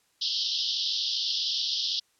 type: band-pass noise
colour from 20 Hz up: white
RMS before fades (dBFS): -29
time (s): 0.21-2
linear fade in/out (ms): 10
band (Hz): 3000 to 5400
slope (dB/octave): 96
effects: white hiss -68 dBFS RMS until 2.19 s + low-pass 10000 Hz 12 dB/octave